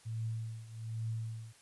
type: tone with tremolo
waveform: sine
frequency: 112.5 Hz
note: A2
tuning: 39 cents sharp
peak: -33 dBFS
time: 0.05-1.53 s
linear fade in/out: 20 ms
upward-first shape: triangle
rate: 1.2 Hz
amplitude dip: 85%
effects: white hiss -62 dBFS RMS until 1.61 s + resampled to 24000 Hz